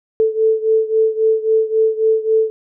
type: beating tone pair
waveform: sine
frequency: 440 / 443.7 Hz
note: A4 / A4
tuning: 0 / +14 cents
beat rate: 3.7 Hz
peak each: -14 / -17 dBFS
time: 0.2-2.5 s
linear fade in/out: 0 ms
effects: none